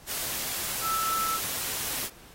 sine tone in noise, 1318.5 Hz, E6, in tune, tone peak -27 dBFS, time 0.81-1.4 s, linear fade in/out 50 ms, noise white, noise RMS -32 dBFS, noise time 0.06-2.1 s, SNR +2 dB, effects pink hiss -52 dBFS RMS until 2.34 s + AAC 48 kbps

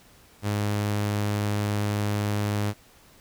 sawtooth tone, 103.6 Hz, G#2, 4 cents flat, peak -20 dBFS, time 0.42-2.74 s, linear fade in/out 50 ms, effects pink hiss -55 dBFS RMS until 3.2 s

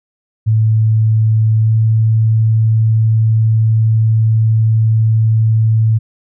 sine tone with pitch glide, 110 to 110.96 Hz, A2 to A2, 0 to +15 cents, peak -8 dBFS, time 0.46-5.99 s, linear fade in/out 20 ms, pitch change +15 cents, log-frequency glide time 1.61-1.72 s, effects none

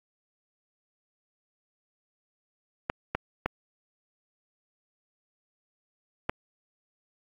clicks, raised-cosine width 0.5 ms, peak -11 dBFS, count 4, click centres 2.899 / 3.15 / 3.46 / 6.295 s, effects AAC 64 kbps

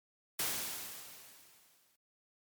white noise with exponential decay, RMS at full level -33 dBFS, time 0.39-1.96 s, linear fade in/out 5 ms, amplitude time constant 340 ms, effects high-pass 80 Hz 12 dB/octave + MP3 96 kbps

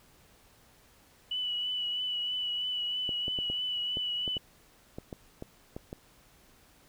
sine tone with vibrato, 2960 Hz, F#7, in tune, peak -30 dBFS, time 1.31-4.38 s, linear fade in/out 5 ms, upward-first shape triangle, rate 3.1 Hz, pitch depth 29 cents each way
clicks, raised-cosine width 2 ms, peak -25 dBFS, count 12, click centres 3.092 / 3.281 / 3.388 / 3.5 / 3.971 / 4.278 / 4.368 / 4.985 / 5.128 / 5.424 / 5.765 / 5.929 s
effects pink hiss -61 dBFS RMS until 6.88 s

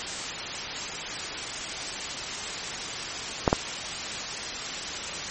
clicks, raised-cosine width 1 ms, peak -4 dBFS, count 2, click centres 3.478 / 3.529 s, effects white hiss -32 dBFS RMS until 5.3 s + MP3 32 kbps

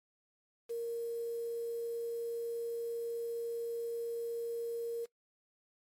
sine tone with quantisation, 466.2 Hz, A#4, in tune, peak -34 dBFS, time 0.69-5.06 s, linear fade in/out 20 ms, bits 9, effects noise-tail reverb RT60 0.1 s tail -20 dB re dry + MP3 64 kbps

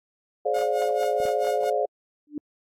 sine chord, D half-diminished seventh, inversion second, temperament just, 422.9 / 528.6 / 587.3 / 704.8 Hz, Ab4 / C5 / D5 / F5, +31 / +18 / 0 / +16 cents, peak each -27 dBFS, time 0.45-1.86 s, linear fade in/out 10 ms
sawtooth tone with tremolo, 720 Hz, F#5, 47 cents flat, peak -28 dBFS, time 0.54-1.7 s, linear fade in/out 5 ms, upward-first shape sine, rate 4.5 Hz, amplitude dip 90%
clicks, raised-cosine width 2 ms, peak -27 dBFS, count 2, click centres 1.202 / 1.254 s
sine tone with exponential growth, 296 Hz, D4, 14 cents sharp, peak -24 dBFS, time 2.27-2.38 s, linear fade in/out 2 ms, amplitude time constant 23 ms
effects AAC 48 kbps

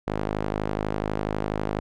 sawtooth tone with band-pass filter, 52.1 Hz, G#1, 6 cents sharp, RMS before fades -28 dBFS, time 0.07-1.8 s, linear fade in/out 5 ms, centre 540 Hz, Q 0.6, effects none

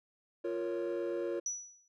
triangle chord, Bb minor, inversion second, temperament equal, 349.2 / 466.2 / 554.4 Hz, F4 / Bb4 / Db5, 0 / 0 / 0 cents, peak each -33 / -36 / -36 dBFS, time 0.44-1.4 s, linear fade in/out 10 ms
sine tone with exponential decay, 5900 Hz, F#8, 6 cents flat, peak -30 dBFS, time 1.46-1.88 s, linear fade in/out 2 ms, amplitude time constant 90 ms
effects tanh soft clip ceiling -26 dBFS

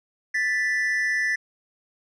triangle tone pair together, 1760 / 1975.5 Hz, A6 / B6, 0 / 0 cents, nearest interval major second, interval 200 cents, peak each -22 / -23 dBFS, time 0.34-1.36 s, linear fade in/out 10 ms, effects resampled to 22050 Hz

